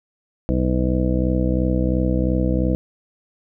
harmonic tone, 62.9 Hz, B1, 32 cents sharp, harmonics 1 / 2 / 3 / 4 / 5 / 7 / 8 / 9 / 10, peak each -21 / -25 / -23 / -27 / -24 / -37 / -26 / -39 / -34 dBFS, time 0.49-2.75 s, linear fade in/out 0 ms, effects none

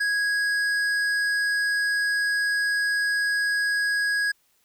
triangle tone with hard clipping, 1656 Hz, G#6, 5 cents flat, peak -23 dBFS, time 0-4.32 s, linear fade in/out 10 ms, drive 13 dB, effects white hiss -66 dBFS RMS until 4.64 s

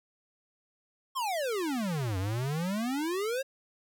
square exponential two-way sweep, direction down then up, 1108.7 to 90.6 to 553 Hz, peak -30 dBFS, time 1.15-3.43 s, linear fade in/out 20 ms, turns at 2.18 s, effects none

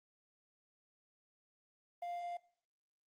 triangle tone with quantisation, 698.5 Hz, F5, in tune, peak -37 dBFS, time 2.02-2.37 s, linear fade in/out 5 ms, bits 11, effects noise-tail reverb RT60 0.5 s tail -21 dB re dry + Opus 24 kbps

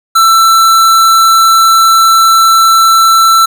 square tone, 1335 Hz, E6, 22 cents sharp, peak -4 dBFS, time 0.15-3.46 s, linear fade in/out 10 ms, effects none

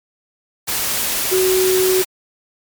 sine tone in noise, 373.2 Hz, F#4, 15 cents sharp, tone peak -13 dBFS, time 1.31-2.03 s, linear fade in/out 20 ms, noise white, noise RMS -20 dBFS, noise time 0.67-2.05 s, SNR +4 dB, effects MP3 96 kbps

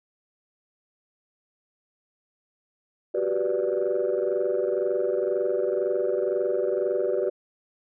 sine chord, G major seventh, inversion third, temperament equal, 370 / 392 / 493.9 / 587.3 Hz, F#4 / G4 / B4 / D5, 0 / 0 / 0 / 0 cents, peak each -27 / -27 / -27 / -27 dBFS, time 3.14-7.3 s, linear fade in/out 10 ms, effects tanh soft clip ceiling -16 dBFS

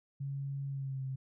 sine tone with pitch glide, 138.59 to 132.71 Hz, C#3 to C3, 0 to +25 cents, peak -35 dBFS, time 0.2-1.16 s, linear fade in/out 10 ms, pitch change -75 cents, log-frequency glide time 0.68-1.03 s, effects none

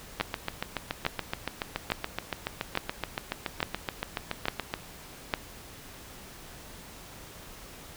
two click trains, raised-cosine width 0.3 ms, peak -9 / -13 dBFS, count 7 / 33, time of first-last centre 0.21-5.338 / 0.2-4.739 s, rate 1.17 / 7.05 Hz, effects pink hiss -47 dBFS RMS until 7.96 s

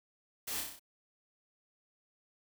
white noise with echo, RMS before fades -39 dBFS, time 0.47-0.61 s, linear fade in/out 10 ms, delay 31 ms, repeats 6, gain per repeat -3 dB, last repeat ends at 0.796 s, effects none

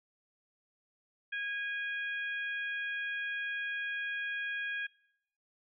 harmonic tone, 821 Hz, G#5, 20 cents flat, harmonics 2 / 3 / 4, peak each -35 / -40 / -46 dBFS, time 1.32-4.87 s, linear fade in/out 10 ms, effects noise-tail reverb RT60 0.8 s tail -23 dB re dry

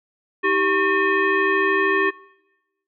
sine tone with frequency modulation, 1100 Hz, C#6, 14 cents flat, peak -16 dBFS, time 0.43-2.11 s, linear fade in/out 20 ms, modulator 709 Hz, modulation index 1.6, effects noise-tail reverb RT60 1.0 s tail -23 dB re dry

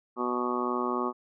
harmonic tone, 123.3 Hz, B2, 2 cents flat, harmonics 2 / 3 / 4 / 5 / 6 / 7 / 8 / 9 / 10, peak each -33 / -32 / -39 / -40 / -42 / -37 / -41 / -32 / -37 dBFS, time 0.16-1.13 s, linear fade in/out 50 ms, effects none

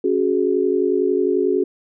sine chord, C# suspended fourth, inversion none, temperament equal with one note detuned, 277.2 / 370 / 421.1 Hz, C#4 / F#4 / G#4, 0 / 0 / +24 cents, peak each -23 / -18 / -20 dBFS, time 0.04-1.64 s, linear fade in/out 5 ms, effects none

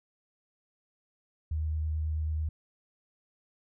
sine tone with vibrato, 77.78 Hz, D#2, in tune, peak -28 dBFS, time 1.51-2.49 s, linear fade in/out 5 ms, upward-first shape sine, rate 9.2 Hz, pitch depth 12 cents each way, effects none

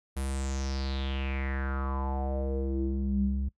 square tone with low-pass filter sweep, 67.2 Hz, C2, 47 cents sharp, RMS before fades -31 dBFS, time 0.16-3.49 s, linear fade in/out 10 ms, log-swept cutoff 11000 to 140 Hz, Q 5.6, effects noise-tail reverb RT60 0.1 s tail -19 dB re dry

